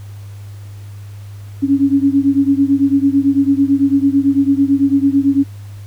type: beating tone pair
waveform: sine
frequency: 274.3 / 283.3 Hz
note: C#4 / C#4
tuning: -18 / +38 cents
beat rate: 9 Hz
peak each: -12 / -14 dBFS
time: 1.62-5.44 s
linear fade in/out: 20 ms
effects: added 101 Hz sine -29 dBFS peak until 5.86 s + pink hiss -47 dBFS RMS until 5.86 s